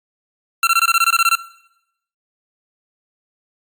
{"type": "tone bursts", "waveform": "25% pulse", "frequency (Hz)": 1357, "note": "E6", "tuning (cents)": 50, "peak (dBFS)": -8, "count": 12, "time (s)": [0.63, 1.353], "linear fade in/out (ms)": 2, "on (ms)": 41, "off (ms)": 21, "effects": ["noise-tail reverb RT60 0.8 s tail -18 dB re dry", "Opus 48 kbps"]}